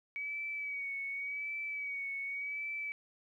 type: tone with vibrato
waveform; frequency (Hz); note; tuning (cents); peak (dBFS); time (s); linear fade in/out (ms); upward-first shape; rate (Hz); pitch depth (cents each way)
sine; 2266; C#7; +37; -36; 0.16-2.92; 0; sine; 0.88; 41
effects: 12-bit